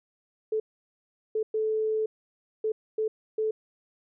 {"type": "tone bursts at uneven times", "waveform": "sine", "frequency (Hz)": 435.7, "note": "A4", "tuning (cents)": -17, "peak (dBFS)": -24, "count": 6, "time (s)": [[0.52, 0.6], [1.35, 1.43], [1.54, 2.06], [2.64, 2.72], [2.98, 3.08], [3.38, 3.51]], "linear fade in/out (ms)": 5, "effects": []}